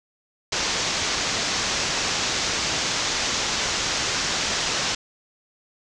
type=low-pass noise; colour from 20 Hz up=white; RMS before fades=-25 dBFS; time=0.52-4.95 s; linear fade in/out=5 ms; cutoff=6800 Hz; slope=48 dB/octave; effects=none